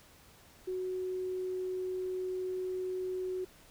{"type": "tone", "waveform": "sine", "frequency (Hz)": 370, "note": "F#4", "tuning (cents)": 0, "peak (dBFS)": -33, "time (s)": [0.67, 3.45], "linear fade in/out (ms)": 10, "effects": ["pink hiss -59 dBFS RMS until 3.7 s"]}